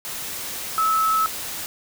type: tone in noise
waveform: sine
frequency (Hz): 1300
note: E6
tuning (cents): -24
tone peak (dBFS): -17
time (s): 0.78-1.26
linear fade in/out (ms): 0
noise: white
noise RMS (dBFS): -31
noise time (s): 0.05-1.66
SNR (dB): +11
effects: none